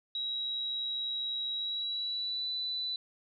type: tone with pitch glide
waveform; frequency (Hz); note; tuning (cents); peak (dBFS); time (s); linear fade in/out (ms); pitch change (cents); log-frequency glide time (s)
sine; 3856 to 3983; B7 to B7; -42 to +14; -32; 0.15-2.96; 2; +56; 1.54-2.49
effects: none